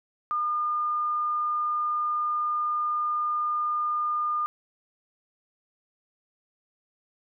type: tone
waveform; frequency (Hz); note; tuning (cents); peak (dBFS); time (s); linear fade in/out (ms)
sine; 1212; D#6; -46; -24; 0.31-4.46; 0
effects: none